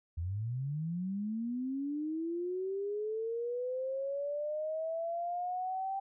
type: linear sweep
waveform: sine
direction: up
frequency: 79.2 to 784 Hz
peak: -33 dBFS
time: 0.17-6 s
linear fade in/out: 10 ms
effects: none